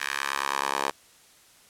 10% pulse tone with high-pass filter sweep, 69.3 Hz, C#2, in tune, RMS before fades -29 dBFS, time 0-0.91 s, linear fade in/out 5 ms, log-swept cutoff 1700 to 700 Hz, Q 1.8, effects white hiss -56 dBFS RMS until 1.69 s + low-pass 11000 Hz 12 dB/octave

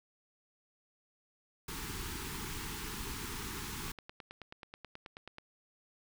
pink band-stop noise, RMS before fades -41 dBFS, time 1.68-3.92 s, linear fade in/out 5 ms, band 450 to 820 Hz, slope 96 dB/octave
click train, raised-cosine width 0.3 ms, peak -30 dBFS, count 15, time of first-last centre 3.88-5.384 s, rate 9.31 Hz
effects none

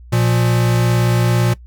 square tone pair together, 118.71 / 176.5 Hz, A#2 / F3, +32 / +19 cents, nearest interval perfect fifth, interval 687 cents, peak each -14 / -21 dBFS, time 0.12-1.54 s, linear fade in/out 10 ms, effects noise-tail reverb RT60 0.1 s tail -19 dB re dry + added 60 Hz sine -36 dBFS peak until 1.66 s

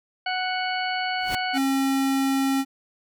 harmonic tone, 740 Hz, F#5, in tune, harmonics 1 / 2 / 3 / 4 / 6, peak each -27 / -30 / -32 / -33 / -35 dBFS, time 0.26-1.58 s, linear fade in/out 5 ms
pink noise with exponential growth, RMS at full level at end -27 dBFS, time 1.17-1.35 s, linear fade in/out 1 ms, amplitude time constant 38 ms
square tone, 270 Hz, C#4, 45 cents flat, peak -21 dBFS, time 1.53-2.65 s, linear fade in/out 50 ms
effects none

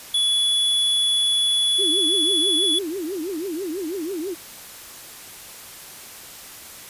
square tone, 3412 Hz, G#7, 46 cents sharp, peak -18 dBFS, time 0.14-2.79 s, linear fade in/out 5 ms
sine tone with vibrato, 349.2 Hz, F4, in tune, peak -25 dBFS, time 1.78-4.35 s, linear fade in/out 20 ms, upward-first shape triangle, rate 6.1 Hz, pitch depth 290 cents each way
effects white hiss -40 dBFS RMS until 6.89 s + resampled to 32000 Hz

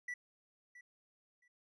triangle tone with echo, 1960 Hz, B6, 14 cents flat, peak -37 dBFS, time 0.08-0.14 s, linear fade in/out 5 ms, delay 670 ms, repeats 2, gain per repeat -15 dB, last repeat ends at 1.48 s, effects resampled to 22050 Hz

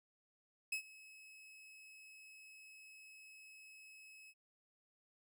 40% pulse tone with ADSR envelope, 2575 Hz, E7, 41 cents flat, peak -34 dBFS, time 0.72-4.34 s, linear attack 6 ms, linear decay 92 ms, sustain -21 dB, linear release 48 ms, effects none

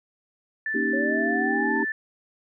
sine tone, 1760 Hz, A6, in tune, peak -25 dBFS, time 0.66-1.92 s, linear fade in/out 2 ms
sine chord, Eb dominant seventh, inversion second, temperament equal, 233.1 / 277.2 / 311.1 / 392 Hz, Bb3 / Db4 / Eb4 / G4, 0 / 0 / 0 / 0 cents, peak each -29 dBFS, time 0.74-1.85 s, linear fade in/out 10 ms
sine linear sweep, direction up, 540 to 910 Hz, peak -29 dBFS, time 0.93-1.83 s, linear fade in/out 5 ms
effects none

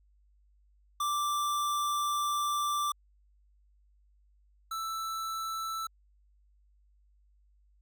square tone pair in turn, 1174.7 / 1322.4 Hz, D6 / E6, 0 / +5 cents, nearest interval major second, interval 205 cents, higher second, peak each -29 / -34 dBFS, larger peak first, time 1-2.92 / 4.71-5.87 s, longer first, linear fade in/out 5 ms, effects added 50 Hz sine -62 dBFS peak until 7.81 s

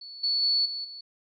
sine tone with level steps, 4435 Hz, C#8, in tune, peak -40 / -23 / -21 / -31 / -39 dBFS, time 0.01-1.01 s, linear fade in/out 5 ms, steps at 0.23 / 0.42 / 0.65 / 0.84 s, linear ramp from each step 10 ms, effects none

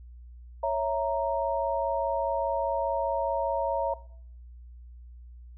sine chord, A# diminished, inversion first, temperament equal, 554.4 / 659.3 / 932.3 Hz, C#5 / E5 / A#5, 0 / 0 / 0 cents, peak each -29 dBFS, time 0.63-3.94 s, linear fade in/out 5 ms, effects noise-tail reverb RT60 0.6 s tail -19 dB re dry + added 60 Hz sine -44 dBFS peak until 5.57 s

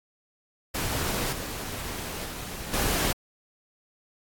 pink noise with level steps, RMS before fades -29 / -35 / -37 / -26 dBFS, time 0.74-3.13 s, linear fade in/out 10 ms, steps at 1.32 / 2.25 / 2.73 s, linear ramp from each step 10 ms, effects AAC 64 kbps

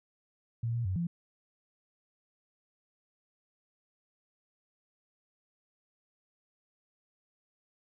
sine tone with pitch steps, 116.1 / 118.2 / 93.5 / 171 Hz, A#2 / A#2 / F#2 / F3, -7 / +24 / +19 / -36 cents, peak -29 dBFS, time 0.63-1.07 s, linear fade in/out 5 ms, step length 110 ms, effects none

